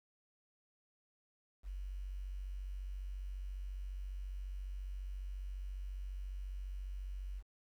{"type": "tone", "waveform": "sine", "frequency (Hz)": 47.27, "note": "F#1", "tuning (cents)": 38, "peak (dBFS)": -40, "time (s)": [1.63, 7.43], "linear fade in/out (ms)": 50, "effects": ["11-bit"]}